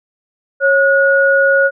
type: tone pair together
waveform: sine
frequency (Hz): 549.2 / 1451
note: C#5 / F#6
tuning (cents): -16 / -34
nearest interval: octave + perfect fourth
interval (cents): 1682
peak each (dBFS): -11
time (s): 0.6-1.71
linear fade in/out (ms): 50
effects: none